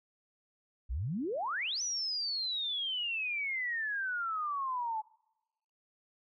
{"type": "exponential two-way sweep", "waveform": "sine", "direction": "up then down", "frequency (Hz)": [51.8, 6010, 854], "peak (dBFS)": -32, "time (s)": [0.89, 5.02], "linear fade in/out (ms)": 20, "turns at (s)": 1.82, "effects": ["noise-tail reverb RT60 1.0 s tail -26 dB re dry"]}